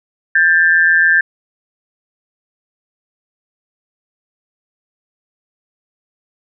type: tone pair together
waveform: sine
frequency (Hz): 1593 / 1760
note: G6 / A6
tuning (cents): +27 / 0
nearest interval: major second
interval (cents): 173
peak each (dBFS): -11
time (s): 0.35-1.21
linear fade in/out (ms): 5
effects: none